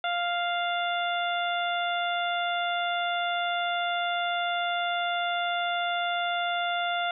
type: harmonic tone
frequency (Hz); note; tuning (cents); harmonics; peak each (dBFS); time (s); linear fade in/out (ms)
698.5; F5; 0; 1 / 2 / 3 / 4 / 5; -28 / -31 / -37 / -38 / -35; 0.04-7.11; 2
effects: none